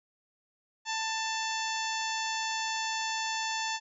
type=harmonic tone with a mistuned harmonic; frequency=888 Hz; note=A5; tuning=16 cents sharp; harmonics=1 / 2 / 3 / 4 / 5 / 6 / 7 / 8; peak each=-34 / -37 / -39 / -40 / -41 / -42 / -42 / -43 dBFS; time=0.85-3.8 s; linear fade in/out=50 ms; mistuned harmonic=4; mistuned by=-31 cents; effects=none